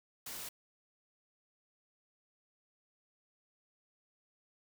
white noise, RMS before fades -44 dBFS, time 0.26-0.49 s, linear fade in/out 5 ms, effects none

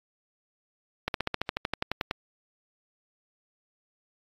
slowing click train, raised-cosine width 0.3 ms, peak -11 dBFS, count 14, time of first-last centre 1.08-2.111 s, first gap 62 ms, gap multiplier 1.04, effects AAC 32 kbps

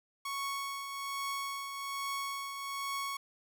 sawtooth tone with tremolo, 1108 Hz, C#6, 1 cent flat, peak -30 dBFS, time 0.25-3.17 s, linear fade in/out 5 ms, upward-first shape triangle, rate 1.2 Hz, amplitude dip 50%, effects none

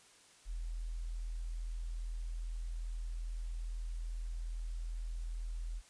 sine tone, 41.2 Hz, E1, in tune, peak -37 dBFS, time 0.45-5.82 s, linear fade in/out 50 ms, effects white hiss -62 dBFS RMS until 5.89 s + resampled to 22050 Hz

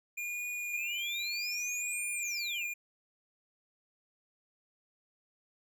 square tone with vibrato, 2416 Hz, D7, 48 cents sharp, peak -36 dBFS, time 0.17-2.74 s, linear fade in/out 10 ms, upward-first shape triangle, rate 0.79 Hz, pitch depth 26 cents each way
sine exponential two-way sweep, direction up then down, 2349 to 9750 to 2349 Hz, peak -37 dBFS, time 0.72-2.67 s, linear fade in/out 20 ms, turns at 2.11 s
effects none

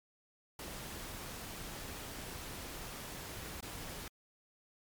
pink noise with dropouts, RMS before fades -45 dBFS, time 0.59-4.08 s, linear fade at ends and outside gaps 2 ms, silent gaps 3.606-3.626 s, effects MP3 96 kbps

